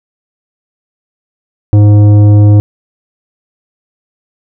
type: tone with tanh clipping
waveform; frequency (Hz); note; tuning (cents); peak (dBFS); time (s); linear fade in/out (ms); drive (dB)
sine; 103.83; G#2; 0; -3; 1.73-2.6; 0; 11
effects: none